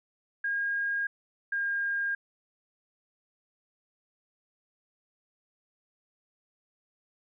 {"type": "tone pair in turn", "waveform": "sine", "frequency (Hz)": [1625, 1613.8], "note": ["G#6", "G6"], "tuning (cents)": [-38, 50], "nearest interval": "unison", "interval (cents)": 12, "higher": "first", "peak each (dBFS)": -27, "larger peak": "neither", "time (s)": [[0.44, 1.07], [1.52, 2.15]], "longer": "neither", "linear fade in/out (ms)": 5, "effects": []}